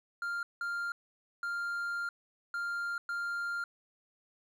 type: tone bursts at uneven times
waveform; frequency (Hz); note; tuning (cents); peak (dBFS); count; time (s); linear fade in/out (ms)
triangle; 1396.9; F6; 0; -31; 5; 0.22-0.43 / 0.61-0.92 / 1.43-2.09 / 2.54-2.98 / 3.09-3.64; 2
effects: none